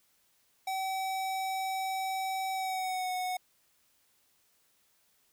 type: tone with pitch glide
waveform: square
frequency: 764 to 735.4 Hz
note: G5 to F#5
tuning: -45 to -11 cents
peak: -32 dBFS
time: 0.67-3.37 s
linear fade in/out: 5 ms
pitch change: -66 cents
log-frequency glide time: 2.52-3.12 s
effects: white hiss -70 dBFS RMS until 5.32 s